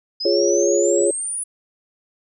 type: exponential sweep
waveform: sine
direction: up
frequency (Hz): 4978 to 9956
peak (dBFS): -23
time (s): 0.2-1.44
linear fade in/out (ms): 10
type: chord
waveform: sine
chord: Db major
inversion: first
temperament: equal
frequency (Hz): 349.2 / 415.3 / 554.4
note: F4 / Ab4 / Db5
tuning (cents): 0 / 0 / 0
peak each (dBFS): -19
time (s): 0.25-1.11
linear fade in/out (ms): 5
effects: none